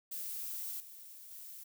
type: noise with level steps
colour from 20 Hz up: violet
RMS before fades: -41 / -52 / -49 dBFS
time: 0.11-1.64 s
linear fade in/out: 10 ms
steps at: 0.8 / 1.31 s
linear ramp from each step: 2 ms
effects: none